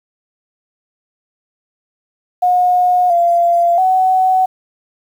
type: tone with pitch steps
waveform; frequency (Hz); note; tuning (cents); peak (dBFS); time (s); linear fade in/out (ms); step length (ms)
sine; 722 / 689 / 749; F#5 / F5 / F#5; -43 / -24 / +21; -9; 2.42-4.46; 10; 680
effects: 7-bit